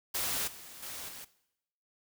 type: noise with level steps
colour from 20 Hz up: white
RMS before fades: -33 / -49 / -42 / -46 dBFS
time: 0.14-1.25 s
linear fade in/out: 10 ms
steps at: 0.47 / 0.82 / 1.08 s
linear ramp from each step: 10 ms
effects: noise-tail reverb RT60 0.8 s tail -18 dB re dry